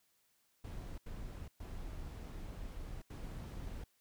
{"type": "noise bursts at uneven times", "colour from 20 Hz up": "brown", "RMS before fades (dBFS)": -45, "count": 4, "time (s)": [[0.64, 0.98], [1.06, 1.48], [1.6, 3.02], [3.1, 3.84]], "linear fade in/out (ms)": 5, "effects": ["white hiss -75 dBFS RMS until 4 s"]}